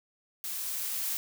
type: noise with level ramp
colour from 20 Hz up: blue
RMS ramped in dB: -36 to -32 dBFS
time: 0.44-1.17 s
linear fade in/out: 0 ms
effects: none